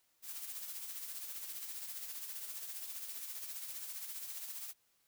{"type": "noise with tremolo", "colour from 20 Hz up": "blue", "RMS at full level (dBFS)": -43, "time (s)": [0.22, 4.74], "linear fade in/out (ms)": 50, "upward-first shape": "sine", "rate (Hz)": 15, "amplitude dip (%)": 45, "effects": ["white hiss -75 dBFS RMS until 5.07 s"]}